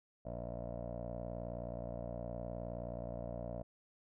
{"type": "tone with low-pass filter", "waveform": "15% pulse", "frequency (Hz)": 59.2, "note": "A#1", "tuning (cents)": 27, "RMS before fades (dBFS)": -43, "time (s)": [0.25, 3.63], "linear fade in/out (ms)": 10, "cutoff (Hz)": 640, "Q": 5.7, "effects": []}